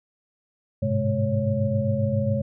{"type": "tone cluster", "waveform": "sine", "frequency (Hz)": [101.4, 108.8, 130.1, 211.9, 553], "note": ["G#2", "A2", "C3", "G#3", "C#5"], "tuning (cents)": [-41, -19, -9, 35, -4], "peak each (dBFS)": -27, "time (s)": [0.82, 2.42], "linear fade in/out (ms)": 10, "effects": []}